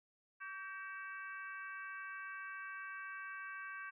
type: harmonic tone with a mistuned harmonic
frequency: 379.7 Hz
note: F#4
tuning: 45 cents sharp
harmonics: 3 / 4 / 5 / 6 / 7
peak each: -50 / -46 / -57 / -56 / -57 dBFS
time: 0.4-3.91 s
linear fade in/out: 20 ms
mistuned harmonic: 4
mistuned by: +54 cents
effects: none